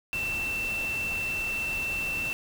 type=tone in noise; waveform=sine; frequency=2679 Hz; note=E7; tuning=27 cents sharp; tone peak=-28 dBFS; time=0.13-2.33 s; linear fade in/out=0 ms; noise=pink; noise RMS=-39 dBFS; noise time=0.13-2.33 s; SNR=+8 dB; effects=none